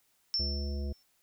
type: tone with exponential decay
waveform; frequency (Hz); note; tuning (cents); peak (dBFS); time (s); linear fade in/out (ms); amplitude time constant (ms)
sine; 5380; E8; +34; -26; 0.34-1.03; 0; 150
type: harmonic tone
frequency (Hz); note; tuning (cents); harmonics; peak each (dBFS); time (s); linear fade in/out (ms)
70.5; C#2; +30; 1 / 3 / 5 / 7 / 9; -32 / -42 / -46 / -49 / -51; 0.39-0.93; 10
effects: white hiss -71 dBFS RMS until 1.22 s